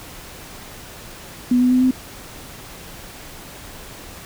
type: tone with pitch steps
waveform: sine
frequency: 246.9 / 250.2 / 253.5 / 256.9 Hz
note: B3 / B3 / B3 / C4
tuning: 0 / +23 / +45 / -32 cents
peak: -12 dBFS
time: 1.51-1.91 s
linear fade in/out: 5 ms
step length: 100 ms
effects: pink hiss -38 dBFS RMS until 4.25 s